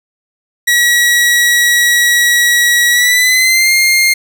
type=tone with pitch glide; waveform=sawtooth; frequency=1921 to 2119 Hz; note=B6 to C7; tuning=-48 to +21 cents; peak=-4 dBFS; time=0.67-4.14 s; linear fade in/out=10 ms; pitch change=+169 cents; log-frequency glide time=2.9-3.72 s; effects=none